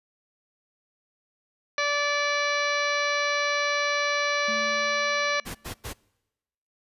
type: harmonic tone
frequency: 580 Hz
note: D5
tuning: 22 cents flat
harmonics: 1 / 2 / 3 / 4 / 5 / 6 / 7 / 8 / 9 / 10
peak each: -29 / -29 / -29 / -29 / -40 / -40 / -34 / -42 / -44 / -38 dBFS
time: 1.78-5.4 s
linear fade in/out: 2 ms
type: tone with exponential decay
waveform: triangle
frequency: 220 Hz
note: A3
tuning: in tune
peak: -32 dBFS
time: 4.48-5.86 s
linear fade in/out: 5 ms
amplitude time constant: 300 ms
type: noise bursts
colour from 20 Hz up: pink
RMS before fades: -35 dBFS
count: 3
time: 5.45-5.936 s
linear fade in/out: 20 ms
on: 100 ms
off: 93 ms
effects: noise-tail reverb RT60 1.0 s tail -25 dB re dry + resampled to 32000 Hz